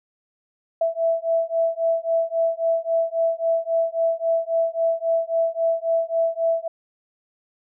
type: beating tone pair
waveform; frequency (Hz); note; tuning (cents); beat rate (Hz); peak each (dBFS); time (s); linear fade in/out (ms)
sine; 659.3 / 663; E5 / E5; 0 / +10; 3.7; -22; 0.81-6.68; 5
effects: none